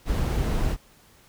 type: noise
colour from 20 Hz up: brown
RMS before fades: -24 dBFS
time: 0.05-0.77 s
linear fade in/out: 50 ms
effects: pink hiss -56 dBFS RMS until 1.28 s